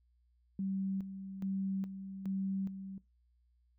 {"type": "tone with tremolo", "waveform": "sine", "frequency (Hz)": 193, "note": "G3", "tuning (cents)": -27, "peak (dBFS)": -33, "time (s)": [0.59, 2.98], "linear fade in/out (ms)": 2, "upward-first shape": "square", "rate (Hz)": 1.2, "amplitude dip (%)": 65, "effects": ["noise-tail reverb RT60 0.2 s tail -20 dB re dry", "added 60 Hz sine -68 dBFS peak until 3.78 s"]}